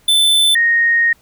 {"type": "tone pair in turn", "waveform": ["square", "sine"], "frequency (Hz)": [3525, 1862], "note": ["A7", "A#6"], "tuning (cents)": [2, -2], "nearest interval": "major seventh", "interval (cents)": 1104, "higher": "first", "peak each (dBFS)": -10, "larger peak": "neither", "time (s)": [[0.08, 0.55], [0.55, 1.13]], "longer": "second", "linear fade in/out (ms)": 5, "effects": ["pink hiss -53 dBFS RMS until 1.21 s"]}